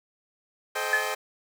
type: chord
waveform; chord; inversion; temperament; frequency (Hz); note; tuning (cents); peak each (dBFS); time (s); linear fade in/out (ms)
15% pulse; A half-diminished seventh; none; equal with one note detuned; 430.7 / 523.3 / 622.3 / 784; A4 / C5 / Eb5 / G5; -37 / 0 / 0 / 0; -27; 0.75-1.15; 10
type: tone with exponential decay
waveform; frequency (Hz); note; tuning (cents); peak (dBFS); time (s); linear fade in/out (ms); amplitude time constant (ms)
sine; 1723; A6; -37; -17; 0.93-1.15; 2; 47
effects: none